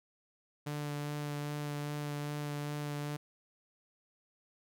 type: tone with vibrato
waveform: sawtooth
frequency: 146.83 Hz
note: D3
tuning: in tune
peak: -32 dBFS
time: 0.66-3.17 s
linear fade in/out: 10 ms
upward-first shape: sine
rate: 2.5 Hz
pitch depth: 12 cents each way
effects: none